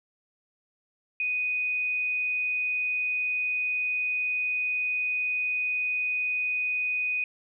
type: tone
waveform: sine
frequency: 2489 Hz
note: D#7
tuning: in tune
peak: -25 dBFS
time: 1.2-7.24 s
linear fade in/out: 2 ms
effects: none